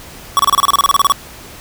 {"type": "tone bursts", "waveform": "square", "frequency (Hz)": 1126, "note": "C#6", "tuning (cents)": 27, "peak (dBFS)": -8, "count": 15, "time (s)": [0.37, 1.121], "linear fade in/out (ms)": 0, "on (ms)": 23, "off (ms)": 29, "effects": ["pink hiss -35 dBFS RMS until 1.6 s"]}